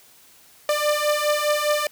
sawtooth beating tone pair, 593 / 597.9 Hz, D5 / D5, +17 / +31 cents, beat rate 4.9 Hz, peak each -19 / -18 dBFS, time 0.69-1.87 s, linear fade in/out 2 ms, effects white hiss -52 dBFS RMS until 1.91 s

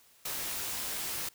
white noise with comb filter, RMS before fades -36 dBFS, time 0.25-1.29 s, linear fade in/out 5 ms, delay 17 ms, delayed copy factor -0.5, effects white hiss -62 dBFS RMS until 1.34 s

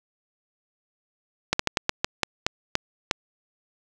slowing click train, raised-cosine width 0.2 ms, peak -3 dBFS, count 10, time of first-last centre 1.53-3.112 s, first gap 64 ms, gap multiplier 1.24, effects none

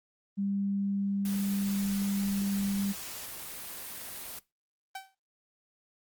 sine tone, 198.7 Hz, G3, 24 cents sharp, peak -28 dBFS, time 0.37-2.93 s, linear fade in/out 20 ms
white noise, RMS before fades -41 dBFS, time 1.25-4.39 s, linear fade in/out 2 ms
sawtooth tone with exponential decay, 770 Hz, G5, 31 cents flat, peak -31 dBFS, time 4.95-5.15 s, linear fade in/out 5 ms, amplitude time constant 42 ms
effects noise-tail reverb RT60 0.2 s tail -19 dB re dry + Opus 24 kbps

